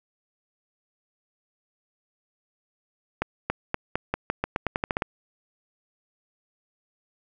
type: accelerating click train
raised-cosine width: 0.5 ms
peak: -9 dBFS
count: 14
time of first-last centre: 3.22-5.022 s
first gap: 280 ms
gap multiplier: 0.87
effects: none